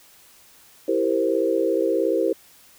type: chord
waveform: sine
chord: C dominant seventh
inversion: first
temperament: equal with one note detuned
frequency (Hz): 330.6 / 392 / 466.2 / 523.3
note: E4 / G4 / Bb4 / C5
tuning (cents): +5 / 0 / 0 / 0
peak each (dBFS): -24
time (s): 0.88-2.33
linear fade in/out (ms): 5
effects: white hiss -52 dBFS RMS until 2.78 s